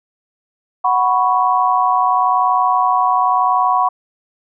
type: chord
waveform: sine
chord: F# suspended fourth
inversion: none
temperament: equal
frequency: 740 / 987.8 / 1108.7 Hz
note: F#5 / B5 / C#6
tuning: 0 / 0 / 0 cents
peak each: -16 dBFS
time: 0.84-3.89 s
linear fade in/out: 10 ms
effects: none